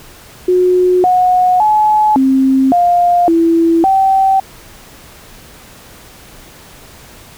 sine tone with pitch steps, 363.6 / 730 / 853 / 265.7 / 703 / 332.1 / 772 Hz, F#4 / F#5 / G#5 / C4 / F5 / E4 / G5, -30 / -24 / +46 / +27 / +11 / +13 / -27 cents, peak -7 dBFS, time 0.48-4.4 s, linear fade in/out 5 ms, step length 560 ms, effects pink hiss -38 dBFS RMS until 7.37 s

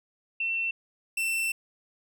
sine / 45% pulse tone pair in turn, 2697 / 2683 Hz, E7 / E7, +39 / +30 cents, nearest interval unison, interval 9 cents, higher first, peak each -26 dBFS, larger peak neither, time 0.4-0.71 / 1.17-1.52 s, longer second, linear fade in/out 5 ms, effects none

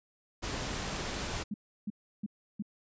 pink noise, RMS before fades -36 dBFS, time 0.42-1.44 s, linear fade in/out 20 ms
sine tone bursts, 207.7 Hz, G#3, in tune, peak -32 dBFS, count 4, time 1.51-2.624 s, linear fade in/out 5 ms, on 31 ms, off 330 ms
effects resampled to 16000 Hz

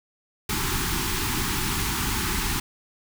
pink band-stop noise, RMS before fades -26 dBFS, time 0.49-2.6 s, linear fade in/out 5 ms, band 410 to 800 Hz, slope 96 dB/octave, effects none

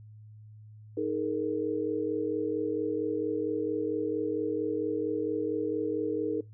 sine chord, D# suspended fourth, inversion none, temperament equal with one note detuned, 311.1 / 421.8 / 466.2 Hz, D#4 / G#4 / A#4, 0 / +27 / 0 cents, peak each -32 dBFS, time 0.97-6.41 s, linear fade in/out 5 ms, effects noise-tail reverb RT60 0.2 s tail -22 dB re dry + added 107 Hz sine -47 dBFS peak until 6.53 s

